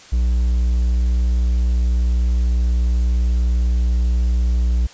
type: tone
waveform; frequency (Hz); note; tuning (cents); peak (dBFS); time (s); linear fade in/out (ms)
triangle; 60.1; B1; -46; -12; 0.12-4.87; 10
effects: white hiss -43 dBFS RMS until 4.93 s + resampled to 16000 Hz